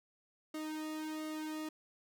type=tone with flanger; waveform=sawtooth; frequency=310.4 Hz; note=D#4; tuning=4 cents flat; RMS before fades=-41 dBFS; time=0.54-1.69 s; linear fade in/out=5 ms; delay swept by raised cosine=1.2 to 1.93 ms; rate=1.4 Hz; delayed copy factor=-0.9; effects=none